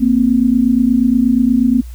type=tone pair together; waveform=sine; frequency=232 / 260.4 Hz; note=A#3 / C4; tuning=-8 / -8 cents; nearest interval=major second; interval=200 cents; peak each=-12 dBFS; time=0-1.82 s; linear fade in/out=20 ms; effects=added 60 Hz sine -27 dBFS peak until 1.94 s + white hiss -47 dBFS RMS until 1.94 s